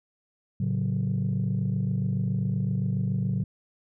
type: chord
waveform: sine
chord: F# minor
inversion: first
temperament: equal with one note detuned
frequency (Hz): 111.15 / 138.59 / 185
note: A2 / C#3 / F#3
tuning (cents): +18 / 0 / 0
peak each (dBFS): -27 / -27 / -27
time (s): 0.6-3.44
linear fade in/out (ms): 5
effects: tanh soft clip ceiling -19 dBFS